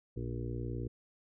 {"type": "harmonic tone", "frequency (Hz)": 59.4, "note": "A#1", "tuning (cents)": 33, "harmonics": [1, 2, 4, 5, 6, 7, 8], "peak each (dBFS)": [-41, -38, -46, -46, -45, -48, -49], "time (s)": [0.16, 0.88], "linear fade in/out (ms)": 10, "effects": []}